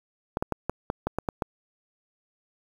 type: clicks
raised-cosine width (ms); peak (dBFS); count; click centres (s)
1; -12; 9; 0.371 / 0.425 / 0.523 / 0.696 / 0.901 / 1.07 / 1.186 / 1.288 / 1.422
effects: 7-bit